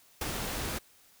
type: noise with ADSR envelope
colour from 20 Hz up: pink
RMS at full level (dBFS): -31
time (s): 0.21-0.79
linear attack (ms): 4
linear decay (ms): 23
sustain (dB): -4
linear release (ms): 15
effects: white hiss -61 dBFS RMS until 1.2 s